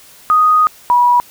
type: tone pair in turn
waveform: sine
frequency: 1244.5 / 971.7 Hz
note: D#6 / B5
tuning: 0 / -28 cents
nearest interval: major third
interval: 428 cents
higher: first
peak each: -7 dBFS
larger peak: neither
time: 0.3-0.67 / 0.9-1.2 s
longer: first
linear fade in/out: 0 ms
effects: white hiss -42 dBFS RMS until 1.3 s